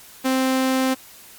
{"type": "tone", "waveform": "sawtooth", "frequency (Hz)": 261.6, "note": "C4", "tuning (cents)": 0, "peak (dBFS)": -14, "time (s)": [0.24, 0.95], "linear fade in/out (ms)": 20, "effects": ["white hiss -45 dBFS RMS until 1.38 s", "Opus 48 kbps"]}